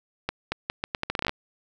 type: accelerating click train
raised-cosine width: 0.3 ms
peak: -10 dBFS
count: 14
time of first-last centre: 0.29-1.294 s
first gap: 230 ms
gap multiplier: 0.78
effects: none